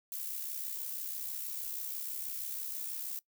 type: noise with amplitude modulation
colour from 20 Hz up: violet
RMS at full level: -37 dBFS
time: 0.12-3.19 s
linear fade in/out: 2 ms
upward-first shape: sine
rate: 66.2 Hz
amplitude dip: 50%
effects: noise-tail reverb RT60 0.1 s tail -20 dB re dry